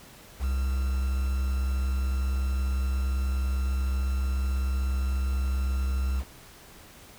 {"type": "tone with quantisation", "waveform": "triangle", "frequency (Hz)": 65.41, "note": "C2", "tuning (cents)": 0, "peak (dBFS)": -22, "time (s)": [0.39, 6.24], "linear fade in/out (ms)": 50, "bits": 7, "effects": ["pink hiss -50 dBFS RMS until 7.18 s"]}